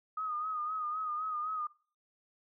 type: tone with vibrato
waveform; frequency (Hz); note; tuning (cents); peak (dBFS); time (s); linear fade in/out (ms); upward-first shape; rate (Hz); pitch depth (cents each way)
sine; 1244.5; D#6; 0; -33; 0.17-1.67; 5; sine; 3.9; 54
effects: noise-tail reverb RT60 0.4 s tail -20 dB re dry